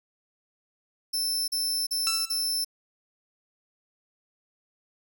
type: tone bursts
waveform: sawtooth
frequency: 5310 Hz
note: E8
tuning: 12 cents sharp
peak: -23 dBFS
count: 4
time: 1.13-2.647 s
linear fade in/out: 10 ms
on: 350 ms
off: 39 ms
type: tone with exponential decay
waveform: 10% pulse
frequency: 1331 Hz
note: E6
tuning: 16 cents sharp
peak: -17 dBFS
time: 2.07-2.53 s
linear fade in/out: 0 ms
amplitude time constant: 100 ms
effects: none